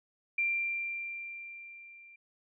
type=tone with level ramp; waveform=sine; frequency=2370 Hz; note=D7; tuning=15 cents sharp; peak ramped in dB=-26 to -52 dBFS; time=0.38-2.16 s; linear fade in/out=5 ms; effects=none